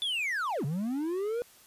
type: linear two-way sweep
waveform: triangle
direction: down then up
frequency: 3520 to 130.81 to 491.1 Hz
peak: -27 dBFS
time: 0.02-1.42 s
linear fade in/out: 0 ms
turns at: 0.65 s
effects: white hiss -57 dBFS RMS until 1.66 s + resampled to 32000 Hz